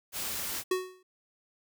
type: noise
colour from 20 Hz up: white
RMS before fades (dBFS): -35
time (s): 0.12-0.64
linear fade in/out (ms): 50
type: tone with exponential decay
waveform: square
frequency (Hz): 370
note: F#4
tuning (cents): 0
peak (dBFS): -24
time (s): 0.71-1.03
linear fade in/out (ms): 5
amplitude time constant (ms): 68
effects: none